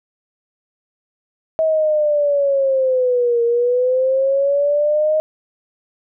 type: linear two-way sweep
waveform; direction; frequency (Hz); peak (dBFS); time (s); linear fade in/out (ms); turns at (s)
sine; down then up; 643 to 466.2 to 625; -13; 1.59-5.2; 0; 3.43
effects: none